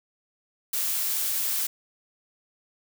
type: noise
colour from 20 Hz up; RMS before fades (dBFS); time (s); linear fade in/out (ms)
blue; -27; 0.73-1.67; 5
effects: none